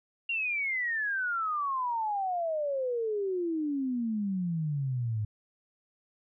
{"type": "exponential sweep", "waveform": "sine", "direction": "down", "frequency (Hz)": [2794, 103.83], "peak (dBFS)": -28, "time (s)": [0.29, 5.25], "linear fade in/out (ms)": 5, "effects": []}